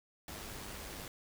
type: noise with amplitude modulation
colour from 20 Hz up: pink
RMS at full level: -44 dBFS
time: 0.28-1.08 s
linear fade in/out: 2 ms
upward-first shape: sine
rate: 102 Hz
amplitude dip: 35%
effects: none